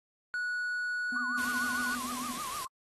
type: tone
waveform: triangle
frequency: 1467 Hz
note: F#6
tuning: 15 cents flat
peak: -29 dBFS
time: 0.34-1.95 s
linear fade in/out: 0 ms
type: tone with tremolo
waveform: triangle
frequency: 246.9 Hz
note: B3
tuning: in tune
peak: -36 dBFS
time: 1.12-2.38 s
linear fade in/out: 2 ms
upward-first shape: sine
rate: 12 Hz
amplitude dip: 70%
type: tone with vibrato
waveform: sine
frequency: 1117 Hz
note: C#6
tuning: 13 cents sharp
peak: -37 dBFS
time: 1.16-2.67 s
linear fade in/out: 2 ms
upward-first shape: triangle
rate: 6.6 Hz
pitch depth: 200 cents each way
type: noise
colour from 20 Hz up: white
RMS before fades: -40 dBFS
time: 1.38-2.65 s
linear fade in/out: 5 ms
effects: AAC 32 kbps